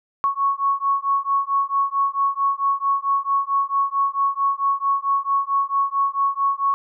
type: beating tone pair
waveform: sine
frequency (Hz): 1105 / 1109.5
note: C#6 / C#6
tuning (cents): -6 / +1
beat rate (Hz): 4.5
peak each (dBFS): -21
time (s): 0.24-6.74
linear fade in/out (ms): 0
effects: none